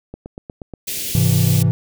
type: click train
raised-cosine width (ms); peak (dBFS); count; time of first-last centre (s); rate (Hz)
2; -18; 6; 0.14-0.737; 8.37
type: band-stop noise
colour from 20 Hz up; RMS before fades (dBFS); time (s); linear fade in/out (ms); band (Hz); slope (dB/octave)
white; -25; 0.87-1.63; 10; 490 to 2300; 24
type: chord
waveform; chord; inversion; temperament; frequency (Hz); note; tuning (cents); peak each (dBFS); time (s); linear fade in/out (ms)
triangle; Ab augmented; none; equal with one note detuned; 103.29 / 130.81 / 164.81; Ab2 / C3 / E3; -9 / 0 / 0; -15; 1.15-1.71; 0
effects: none